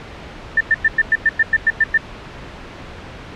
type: tone bursts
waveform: sine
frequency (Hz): 1786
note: A6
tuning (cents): +25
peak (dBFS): -9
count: 11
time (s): 0.57-1.977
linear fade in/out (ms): 5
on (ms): 37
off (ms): 100
effects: pink hiss -34 dBFS RMS until 3.35 s + low-pass 3000 Hz 12 dB/octave